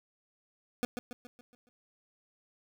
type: tone with echo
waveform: 25% pulse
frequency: 245 Hz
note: B3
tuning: 14 cents flat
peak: -25 dBFS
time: 0.83-0.85 s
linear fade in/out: 0 ms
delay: 140 ms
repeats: 6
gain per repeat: -6 dB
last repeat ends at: 1.69 s
effects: none